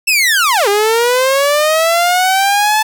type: linear two-way sweep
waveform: sawtooth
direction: down then up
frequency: 2693 to 398.1 to 873 Hz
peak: -6 dBFS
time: 0.07-2.83 s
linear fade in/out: 10 ms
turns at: 0.68 s
effects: none